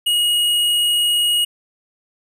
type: tone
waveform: square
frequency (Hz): 2887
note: F#7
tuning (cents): -43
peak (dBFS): -15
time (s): 0.06-1.45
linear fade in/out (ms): 10
effects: none